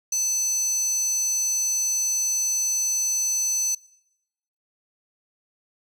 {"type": "tone with high-pass filter", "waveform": "square", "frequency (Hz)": 870, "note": "A5", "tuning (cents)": -20, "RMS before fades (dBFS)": -24, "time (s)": [0.12, 3.75], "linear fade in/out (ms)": 5, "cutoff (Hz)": 5900, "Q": 9.2, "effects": ["noise-tail reverb RT60 0.9 s tail -24 dB re dry"]}